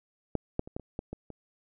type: clicks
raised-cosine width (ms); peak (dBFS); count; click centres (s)
2; -14 / -14 / -30 / -20 / -30 / -20 / -24 / -29; 8; 0.353 / 0.594 / 0.675 / 0.765 / 0.797 / 0.991 / 1.13 / 1.303
effects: none